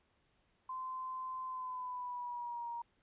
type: tone with pitch glide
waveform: sine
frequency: 1033 to 941.8 Hz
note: C6 to A#5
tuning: -22 to +18 cents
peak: -39 dBFS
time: 0.69-2.82 s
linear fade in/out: 5 ms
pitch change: -160 cents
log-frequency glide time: 1.47-2.68 s
effects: pink hiss -75 dBFS RMS until 3.02 s + resampled to 8000 Hz